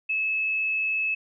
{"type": "tone", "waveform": "sine", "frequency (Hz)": 2597, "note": "E7", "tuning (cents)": -26, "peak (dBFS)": -23, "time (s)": [0.09, 1.15], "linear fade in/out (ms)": 10, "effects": []}